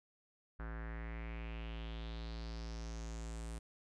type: tone with low-pass filter sweep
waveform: square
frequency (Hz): 56.2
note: A1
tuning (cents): +37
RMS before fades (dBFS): -44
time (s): 0.59-3.59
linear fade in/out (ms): 10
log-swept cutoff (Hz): 1500 to 9100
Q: 3.9
effects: none